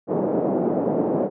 white band-pass noise, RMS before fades -22 dBFS, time 0.07-1.3 s, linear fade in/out 50 ms, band 170 to 590 Hz, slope 24 dB/octave, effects none

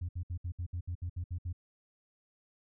sine tone bursts, 87.7 Hz, F2, 8 cents sharp, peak -32 dBFS, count 11, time 0.01-1.529 s, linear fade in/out 10 ms, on 79 ms, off 65 ms, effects tanh soft clip ceiling -31 dBFS

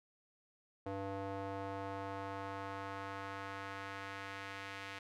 square tone with band-pass filter sweep, 98.1 Hz, G2, 2 cents sharp, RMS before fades -44 dBFS, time 0.86-4.99 s, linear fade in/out 5 ms, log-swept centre 580 to 2200 Hz, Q 1.2, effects none

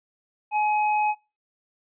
square tone, 845 Hz, G#5, 30 cents sharp, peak -21 dBFS, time 0.51-1.15 s, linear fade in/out 50 ms, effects noise-tail reverb RT60 0.3 s tail -24 dB re dry + resampled to 8000 Hz

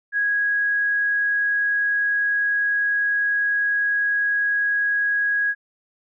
sine tone, 1655 Hz, G#6, 6 cents flat, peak -18 dBFS, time 0.12-5.55 s, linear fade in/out 50 ms, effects none

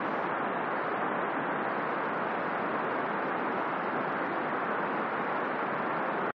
white band-pass noise, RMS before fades -31 dBFS, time 0-6.31 s, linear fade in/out 5 ms, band 180 to 1500 Hz, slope 24 dB/octave, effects MP3 32 kbps

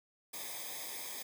white noise with comb filter, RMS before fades -43 dBFS, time 0.33-1.23 s, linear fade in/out 10 ms, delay 0.7 ms, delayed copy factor -0.85, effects none

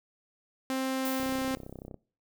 sawtooth tone, 263.3 Hz, C4, 11 cents sharp, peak -25 dBFS, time 0.7-1.55 s, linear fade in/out 0 ms
violet noise with exponential decay, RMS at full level -36 dBFS, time 1.05-1.88 s, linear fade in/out 2 ms, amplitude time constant 180 ms
click train, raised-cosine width 2 ms, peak -29 dBFS, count 25, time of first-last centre 1.2-1.943 s, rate 32.3 Hz
effects noise-tail reverb RT60 0.4 s tail -22 dB re dry

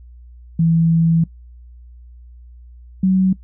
sine tone pair in turn, 164.81 / 188.04 Hz, E3 / F#3, 0 / +28 cents, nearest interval major second, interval 228 cents, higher second, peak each -11 dBFS, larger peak neither, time 0.59-1.24 / 3.03-3.33 s, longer first, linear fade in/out 5 ms, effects noise-tail reverb RT60 0.1 s tail -20 dB re dry + added 60 Hz sine -38 dBFS peak until 3.43 s

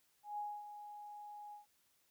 sine tone with ADSR envelope, 830.6 Hz, G#5, in tune, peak -38 dBFS, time 0.23-1.66 s, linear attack 150 ms, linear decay 250 ms, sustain -10 dB, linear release 130 ms, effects white hiss -75 dBFS RMS until 2.1 s

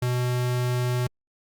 square tone, 124 Hz, B2, 7 cents sharp, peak -23 dBFS, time 0.02-1.07 s, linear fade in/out 5 ms, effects Opus 48 kbps

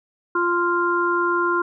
harmonic tone, 348.4 Hz, F4, 4 cents flat, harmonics 1 / 3 / 4, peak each -22 / -22 / -22 dBFS, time 0.35-1.62 s, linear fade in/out 5 ms, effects none

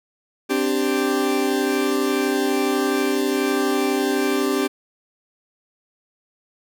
40% pulse chord, C suspended second, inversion none, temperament equal, 261.6 / 293.7 / 392 Hz, C4 / D4 / G4, 0 / 0 / 0 cents, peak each -23 / -23 / -21 dBFS, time 0.49-4.68 s, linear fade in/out 20 ms, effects none

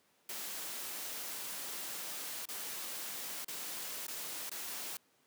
white noise with dropouts, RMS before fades -42 dBFS, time 0.29-4.97 s, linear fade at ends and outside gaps 2 ms, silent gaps 2.455-2.487 / 3.446-3.482 / 4.068-4.081 / 4.495-4.515 s, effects pink hiss -71 dBFS RMS until 5.26 s + high-pass 200 Hz 12 dB/octave

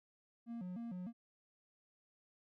triangle tone with vibrato, 205.5 Hz, G#3, 18 cents flat, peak -40 dBFS, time 0.46-1.13 s, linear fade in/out 50 ms, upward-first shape square, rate 3.3 Hz, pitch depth 220 cents each way, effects none

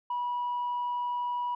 sine tone, 974 Hz, B5, 24 cents flat, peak -27 dBFS, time 0.1-1.55 s, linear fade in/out 5 ms, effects tanh soft clip ceiling -26 dBFS

